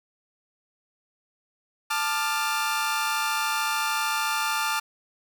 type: chord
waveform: sawtooth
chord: D minor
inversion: second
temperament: equal with one note detuned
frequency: 880 / 1191.1 / 1396.9 Hz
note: A5 / D6 / F6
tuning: 0 / +24 / 0 cents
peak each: -25 dBFS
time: 1.9-4.8 s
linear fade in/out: 10 ms
effects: none